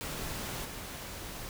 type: noise with level steps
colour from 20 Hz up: pink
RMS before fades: -38 / -42 dBFS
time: 0.01-1.49 s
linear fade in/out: 0 ms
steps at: 0.64 s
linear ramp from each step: 20 ms
effects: none